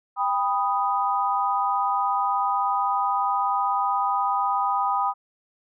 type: chord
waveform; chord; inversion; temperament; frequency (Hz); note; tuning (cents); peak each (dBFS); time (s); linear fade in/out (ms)
sine; G augmented; none; equal with one note detuned; 795.9 / 987.8 / 1244.5; G5 / B5 / D#6; +26 / 0 / 0; -25; 0.16-5.14; 50
effects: none